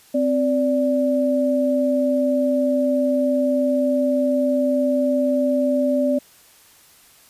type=tone pair together; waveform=sine; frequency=259.7 / 583 Hz; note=C4 / D5; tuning=-13 / -13 cents; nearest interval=octave + major second; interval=1400 cents; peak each=-19 / -19 dBFS; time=0.14-6.19 s; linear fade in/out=10 ms; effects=white hiss -51 dBFS RMS until 7.29 s + resampled to 32000 Hz